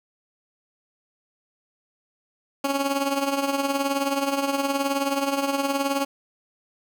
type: tone with tremolo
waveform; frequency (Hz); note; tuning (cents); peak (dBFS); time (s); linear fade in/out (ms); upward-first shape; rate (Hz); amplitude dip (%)
15% pulse; 277.2; C#4; 0; -13; 2.64-6.05; 5; triangle; 19; 70
effects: none